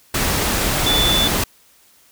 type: tone in noise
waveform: sine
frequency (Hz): 3488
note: A7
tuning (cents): -16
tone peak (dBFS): -16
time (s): 0.86-1.28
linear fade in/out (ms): 5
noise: pink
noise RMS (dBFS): -19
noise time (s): 0.14-1.44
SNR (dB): 0
effects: white hiss -53 dBFS RMS until 2.11 s